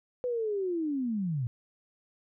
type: linear sweep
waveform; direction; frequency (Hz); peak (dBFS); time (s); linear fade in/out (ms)
sine; down; 504 to 113.1; -28; 0.24-1.47; 0
effects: none